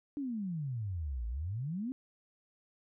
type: exponential two-way sweep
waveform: sine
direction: down then up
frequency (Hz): 296.8 to 54.3 to 272.6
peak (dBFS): -34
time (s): 0.17-1.92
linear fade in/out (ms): 0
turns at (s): 1.27
effects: none